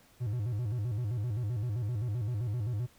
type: tone with vibrato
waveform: triangle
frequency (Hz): 112.5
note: A2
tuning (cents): +39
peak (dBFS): -28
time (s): 0.2-2.87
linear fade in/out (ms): 20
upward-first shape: square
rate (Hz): 7.7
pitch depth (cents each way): 160
effects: pink hiss -62 dBFS RMS until 2.98 s